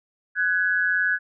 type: tone pair together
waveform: sine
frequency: 1492 / 1674.7 Hz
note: F#6 / G#6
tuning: +14 / +14 cents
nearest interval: major second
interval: 200 cents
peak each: -22 / -22 dBFS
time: 0.35-1.19 s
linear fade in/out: 50 ms
effects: none